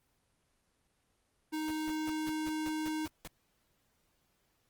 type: tone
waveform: square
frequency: 311.1 Hz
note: D#4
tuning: in tune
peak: -34 dBFS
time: 1.52-3.07 s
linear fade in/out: 20 ms
type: noise bursts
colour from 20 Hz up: pink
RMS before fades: -45 dBFS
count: 9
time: 1.68-3.274 s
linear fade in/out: 0 ms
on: 26 ms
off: 170 ms
effects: pink hiss -75 dBFS RMS until 4.69 s + Opus 24 kbps